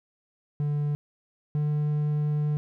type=tone pair in turn; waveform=triangle; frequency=146.83 / 149.14 Hz; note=D3 / D3; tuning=0 / +27 cents; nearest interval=unison; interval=27 cents; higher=second; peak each=-22 / -21 dBFS; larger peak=second; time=0.6-0.95 / 1.55-2.57 s; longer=second; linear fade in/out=0 ms; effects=none